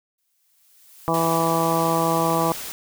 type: noise with exponential growth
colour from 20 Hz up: blue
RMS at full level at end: -34 dBFS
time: 0.18-1.38 s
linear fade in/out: 5 ms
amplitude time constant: 260 ms
type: harmonic tone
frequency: 164.81 Hz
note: E3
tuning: in tune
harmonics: 1 / 2 / 3 / 4 / 5 / 6 / 7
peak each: -26 / -26 / -26 / -26 / -26 / -26 / -26 dBFS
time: 1.08-2.52 s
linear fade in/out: 0 ms
type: noise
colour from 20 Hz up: white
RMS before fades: -33 dBFS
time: 1.14-2.72 s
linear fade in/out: 0 ms
effects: none